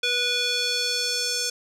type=tone with band-pass filter sweep; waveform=square; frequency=489 Hz; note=B4; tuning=17 cents flat; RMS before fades=-25 dBFS; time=0.03-1.5 s; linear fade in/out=5 ms; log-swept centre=3200 to 5900 Hz; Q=2.3; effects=none